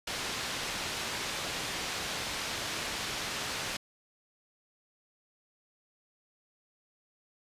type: low-pass noise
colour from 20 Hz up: white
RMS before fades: -36 dBFS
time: 0.07-3.77 s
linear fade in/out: 5 ms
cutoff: 4700 Hz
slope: 12 dB/octave
effects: resampled to 32000 Hz